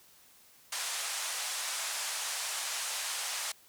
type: band-pass noise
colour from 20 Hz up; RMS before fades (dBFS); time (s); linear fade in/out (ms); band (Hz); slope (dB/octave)
white; -36; 0.72-3.52; 5; 650 to 9700; 24
effects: white hiss -60 dBFS RMS until 3.68 s